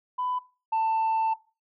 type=tone pair in turn; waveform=sine; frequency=999 / 890 Hz; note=B5 / A5; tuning=+20 / +20 cents; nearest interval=major second; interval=200 cents; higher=first; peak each=-26 / -20 dBFS; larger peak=second; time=0.18-0.39 / 0.72-1.34 s; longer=second; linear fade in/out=10 ms; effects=noise-tail reverb RT60 0.3 s tail -17 dB re dry + tanh soft clip ceiling -21 dBFS